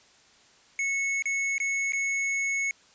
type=tone with dropouts; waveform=square; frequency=2200 Hz; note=C#7; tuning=14 cents flat; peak=-26 dBFS; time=0.79-2.71 s; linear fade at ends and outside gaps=1 ms; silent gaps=1.223-1.256 / 1.581-1.601 / 1.922-1.933 s; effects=white hiss -58 dBFS RMS until 2.94 s + resampled to 16000 Hz